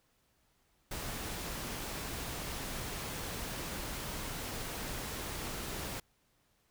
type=noise; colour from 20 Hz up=pink; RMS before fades=-40 dBFS; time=0.91-6 s; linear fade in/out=5 ms; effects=pink hiss -73 dBFS RMS until 6.7 s